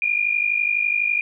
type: tone pair together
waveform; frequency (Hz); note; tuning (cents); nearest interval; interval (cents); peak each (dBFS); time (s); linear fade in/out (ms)
sine; 2395 / 2447; D7 / D#7; +33 / -29; unison; 38; -21; 0.02-1.21; 2
effects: none